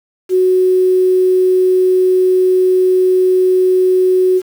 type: tone with quantisation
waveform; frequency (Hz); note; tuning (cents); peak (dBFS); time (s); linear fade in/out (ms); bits
sine; 370; F#4; 0; -8; 0.29-4.42; 50; 6
effects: none